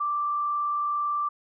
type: tone with frequency modulation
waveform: sine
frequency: 1174.7 Hz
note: D6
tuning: in tune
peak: -24 dBFS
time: 0-1.29 s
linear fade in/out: 10 ms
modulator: 42 Hz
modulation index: 0.27
effects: none